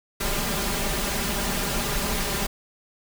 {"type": "noise with comb filter", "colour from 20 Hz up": "pink", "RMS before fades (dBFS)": -26, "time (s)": [0.2, 2.47], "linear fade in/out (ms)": 10, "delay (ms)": 5, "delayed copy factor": 0.7, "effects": []}